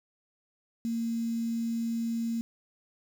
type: tone with quantisation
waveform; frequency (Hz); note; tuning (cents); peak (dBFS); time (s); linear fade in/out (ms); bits
sine; 230.1; A#3; -22; -28; 0.85-2.41; 0; 8
effects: none